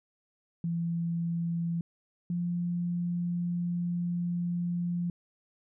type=tone pair in turn; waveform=sine; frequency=168.8 / 174.15 Hz; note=E3 / F3; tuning=+41 / -5 cents; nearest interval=minor second; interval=54 cents; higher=second; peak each=-28 dBFS; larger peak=neither; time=0.64-1.81 / 2.3-5.1 s; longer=second; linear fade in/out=2 ms; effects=none